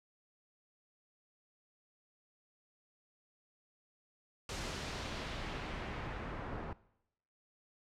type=noise with low-pass filter sweep; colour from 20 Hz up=pink; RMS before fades=-42 dBFS; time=4.49-6.73 s; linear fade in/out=2 ms; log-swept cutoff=7100 to 1200 Hz; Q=0.94; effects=noise-tail reverb RT60 0.8 s tail -20 dB re dry